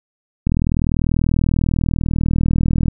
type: click train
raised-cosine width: 5 ms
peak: -5 dBFS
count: 98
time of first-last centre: 0.47-2.883 s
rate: 40.2 Hz
effects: none